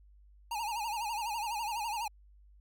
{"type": "tone with vibrato", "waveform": "square", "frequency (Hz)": 882, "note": "A5", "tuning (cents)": 4, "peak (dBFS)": -34, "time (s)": [0.51, 2.08], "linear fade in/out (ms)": 5, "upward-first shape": "sine", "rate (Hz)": 12, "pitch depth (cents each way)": 130, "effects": ["added 50 Hz sine -56 dBFS peak until 2.6 s"]}